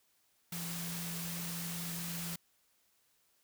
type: tone in noise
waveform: sine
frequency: 170.3 Hz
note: F3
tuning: 43 cents flat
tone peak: -41 dBFS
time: 0.52-2.36 s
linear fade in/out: 5 ms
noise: white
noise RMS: -42 dBFS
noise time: 0.52-2.36 s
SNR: -2 dB
effects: white hiss -73 dBFS RMS until 3.43 s

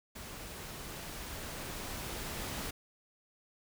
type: noise with level ramp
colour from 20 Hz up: pink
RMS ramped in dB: -46 to -39 dBFS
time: 0.15-2.71 s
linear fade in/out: 10 ms
effects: none

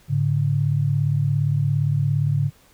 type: tone pair together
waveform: sine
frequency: 106.8 / 144.18 Hz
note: G#2 / D3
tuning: +49 / -32 cents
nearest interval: perfect fourth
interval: 519 cents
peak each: -22 / -19 dBFS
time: 0.08-2.51 s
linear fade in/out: 50 ms
effects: pink hiss -55 dBFS RMS until 2.73 s

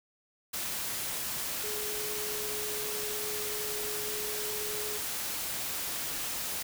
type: tone in noise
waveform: sine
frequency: 422.5 Hz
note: G#4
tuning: 30 cents sharp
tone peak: -39 dBFS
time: 1.63-4.98 s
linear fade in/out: 10 ms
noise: white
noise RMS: -35 dBFS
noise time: 0.53-6.63 s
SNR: -7 dB
effects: none

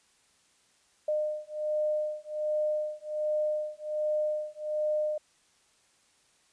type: beating tone pair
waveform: sine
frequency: 607 / 608.3 Hz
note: D#5 / D#5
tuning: -43 / -39 cents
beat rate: 1.3 Hz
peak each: -31 dBFS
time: 1.08-5.18 s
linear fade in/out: 5 ms
effects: white hiss -66 dBFS RMS until 6.52 s + resampled to 22050 Hz

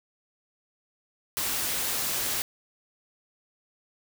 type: noise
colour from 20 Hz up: white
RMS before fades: -29 dBFS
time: 1.37-2.42 s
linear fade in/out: 0 ms
effects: none

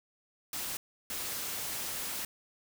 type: noise bursts at uneven times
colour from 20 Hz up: white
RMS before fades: -37 dBFS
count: 2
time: 0.53-0.77 / 1.1-2.25 s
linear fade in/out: 2 ms
effects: none

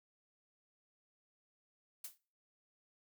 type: noise with exponential decay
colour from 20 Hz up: blue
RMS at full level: -41 dBFS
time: 2.04-2.18 s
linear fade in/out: 5 ms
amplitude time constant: 30 ms
effects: noise-tail reverb RT60 0.4 s tail -22 dB re dry

